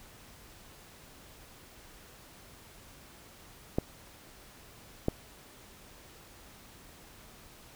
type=clicks; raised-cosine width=2 ms; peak=-13 dBFS; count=2; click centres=3.785 / 5.084 s; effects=pink hiss -54 dBFS RMS until 7.75 s